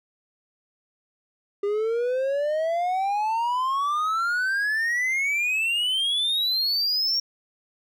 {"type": "exponential sweep", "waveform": "triangle", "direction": "up", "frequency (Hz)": [400, 5588], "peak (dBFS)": -20, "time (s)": [1.63, 7.2], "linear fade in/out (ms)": 5, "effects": []}